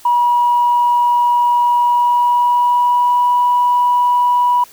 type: tone with pitch glide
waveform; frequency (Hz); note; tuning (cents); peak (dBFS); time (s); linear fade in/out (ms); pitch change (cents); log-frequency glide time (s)
sine; 965 to 977.3; B5 to B5; -40 to -18; -9; 0.05-4.64; 5; +22; 1.82-3.3
effects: tanh soft clip ceiling -5 dBFS + white hiss -43 dBFS RMS until 4.72 s